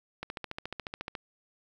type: click train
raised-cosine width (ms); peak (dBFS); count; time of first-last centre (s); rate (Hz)
0.3; -20; 14; 0.23-1.152; 14.1
effects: 9-bit